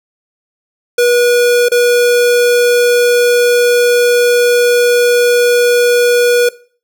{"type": "tone with dropouts", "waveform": "square", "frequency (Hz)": 484, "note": "B4", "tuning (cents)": -35, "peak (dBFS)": -8, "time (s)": [0.98, 6.49], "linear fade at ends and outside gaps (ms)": 5, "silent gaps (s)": [1.686, 1.717], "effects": ["noise-tail reverb RT60 0.4 s tail -19 dB re dry"]}